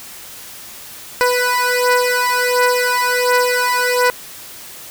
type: beating tone pair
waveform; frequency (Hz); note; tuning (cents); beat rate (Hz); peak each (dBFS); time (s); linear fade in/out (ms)
15% pulse; 493.9 / 495.3; B4 / B4; 0 / +5; 1.4; -10; 1.21-4.1; 0
effects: white hiss -35 dBFS RMS until 4.9 s